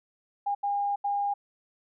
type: tone bursts at uneven times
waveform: sine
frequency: 810 Hz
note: G#5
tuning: 43 cents flat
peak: -25 dBFS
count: 3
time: 0.46-0.55 / 0.63-0.96 / 1.04-1.34 s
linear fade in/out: 10 ms
effects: none